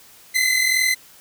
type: tone pair together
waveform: sawtooth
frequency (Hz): 2023 / 2065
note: B6 / C7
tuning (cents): +41 / -23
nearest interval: unison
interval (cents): 36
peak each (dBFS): -16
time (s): 0.34-0.95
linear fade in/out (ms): 20
effects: white hiss -48 dBFS RMS until 1.2 s